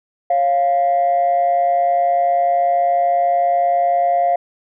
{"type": "tone pair together", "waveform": "sine", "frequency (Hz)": [548.3, 698.5], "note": ["C#5", "F5"], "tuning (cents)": [-19, 0], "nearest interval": "major third", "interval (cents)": 419, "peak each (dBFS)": [-20, -12], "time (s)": [0.3, 4.36], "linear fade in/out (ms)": 5, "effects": ["tanh soft clip ceiling -9 dBFS"]}